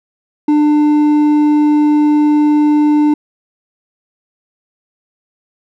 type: tone with hard clipping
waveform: sine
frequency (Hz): 298.4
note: D4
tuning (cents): +28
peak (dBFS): -9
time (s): 0.48-3.14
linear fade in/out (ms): 5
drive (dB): 5
effects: none